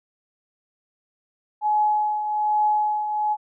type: tone with tremolo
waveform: sine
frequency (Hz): 846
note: G#5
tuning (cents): +32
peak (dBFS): -16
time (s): 1.61-3.37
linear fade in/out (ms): 50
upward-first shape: triangle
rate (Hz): 1.2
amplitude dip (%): 60
effects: none